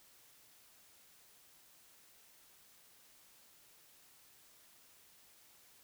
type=silence; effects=white hiss -64 dBFS RMS until 5.83 s